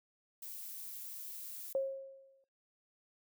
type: noise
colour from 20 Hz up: violet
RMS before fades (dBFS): -46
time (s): 0.42-1.73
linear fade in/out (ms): 5
type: tone with exponential decay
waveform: sine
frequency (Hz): 540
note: C#5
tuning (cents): -45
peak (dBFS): -28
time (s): 1.75-2.44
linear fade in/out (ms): 1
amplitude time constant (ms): 150
effects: noise-tail reverb RT60 0.6 s tail -24 dB re dry